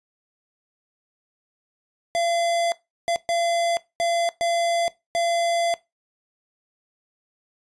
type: tone bursts at uneven times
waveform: square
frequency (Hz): 682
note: F5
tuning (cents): -41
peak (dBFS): -21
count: 6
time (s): 2.15-2.72 / 3.08-3.16 / 3.29-3.77 / 4-4.29 / 4.41-4.88 / 5.15-5.74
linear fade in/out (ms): 0
effects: noise-tail reverb RT60 0.2 s tail -19 dB re dry + resampled to 22050 Hz